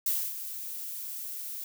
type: noise with ADSR envelope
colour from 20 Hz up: violet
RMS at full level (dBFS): -27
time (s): 0.06-1.64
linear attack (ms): 4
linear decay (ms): 260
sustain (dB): -11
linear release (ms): 3
effects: none